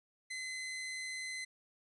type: tone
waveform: sawtooth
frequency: 2044 Hz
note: C7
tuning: 41 cents flat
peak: -36 dBFS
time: 0.3-1.45 s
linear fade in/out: 10 ms
effects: resampled to 24000 Hz + 13-bit

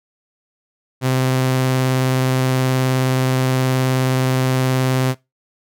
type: tone with vibrato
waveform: sawtooth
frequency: 129.8 Hz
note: C3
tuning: 13 cents flat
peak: -11 dBFS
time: 1.01-5.15 s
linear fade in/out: 50 ms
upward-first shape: sine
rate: 19 Hz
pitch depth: 12 cents each way
effects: noise-tail reverb RT60 0.2 s tail -20 dB re dry

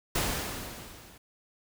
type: noise with level ramp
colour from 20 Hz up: pink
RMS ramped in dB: -27 to -54 dBFS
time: 0.15-1.18 s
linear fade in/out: 5 ms
effects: none

